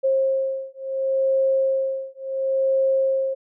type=beating tone pair; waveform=sine; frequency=534 / 534.71 Hz; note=C5 / C5; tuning=+35 / +38 cents; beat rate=0.71 Hz; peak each=-22 dBFS; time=0.03-3.35 s; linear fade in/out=20 ms; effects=none